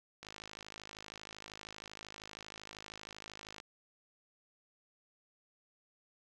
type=click train; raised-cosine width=0.2 ms; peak=-29 dBFS; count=179; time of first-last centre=0.23-3.601 s; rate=52.8 Hz; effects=11-bit